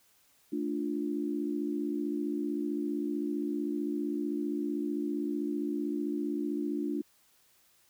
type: chord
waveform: sine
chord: D minor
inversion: second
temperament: equal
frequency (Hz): 220 / 293.7 / 349.2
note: A3 / D4 / F4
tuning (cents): 0 / 0 / 0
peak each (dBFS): -37 / -32 / -36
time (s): 0.52-7.02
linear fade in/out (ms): 10
effects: white hiss -66 dBFS RMS until 7.89 s